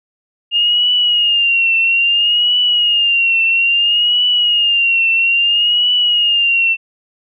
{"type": "tone with vibrato", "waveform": "sine", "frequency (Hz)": 2821, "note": "F7", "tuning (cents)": 17, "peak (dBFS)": -10, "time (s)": [0.51, 6.77], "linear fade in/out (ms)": 50, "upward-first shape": "triangle", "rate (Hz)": 0.6, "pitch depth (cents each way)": 87, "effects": []}